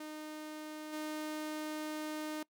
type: tone with level steps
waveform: sawtooth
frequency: 307 Hz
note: D#4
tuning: 23 cents flat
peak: -39 / -34 dBFS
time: 0-2.43 s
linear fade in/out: 5 ms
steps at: 0.92 s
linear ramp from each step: 20 ms
effects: noise-tail reverb RT60 0.1 s tail -22 dB re dry